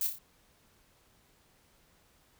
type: noise with echo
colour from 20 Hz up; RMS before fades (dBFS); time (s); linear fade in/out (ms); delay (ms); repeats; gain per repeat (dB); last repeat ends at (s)
violet; -31; 0.01-0.07; 2; 29; 4; -5; 0.186
effects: pink hiss -66 dBFS RMS until 2.39 s